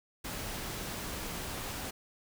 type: noise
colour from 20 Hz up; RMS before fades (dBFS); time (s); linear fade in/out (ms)
pink; -39; 0.24-1.91; 10
effects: none